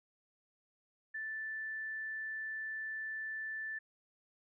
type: tone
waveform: sine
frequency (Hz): 1760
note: A6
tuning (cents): 0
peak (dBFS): -38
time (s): 1.14-3.79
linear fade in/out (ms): 10
effects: none